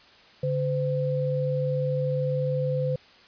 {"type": "tone pair together", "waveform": "sine", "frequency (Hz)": [142.98, 511], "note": ["D3", "C5"], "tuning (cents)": [-46, -41], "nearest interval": "octave + minor seventh", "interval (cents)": 2205, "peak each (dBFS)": -26, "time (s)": [0.43, 2.96], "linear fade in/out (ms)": 5, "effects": ["white hiss -53 dBFS RMS until 3.27 s", "resampled to 11025 Hz"]}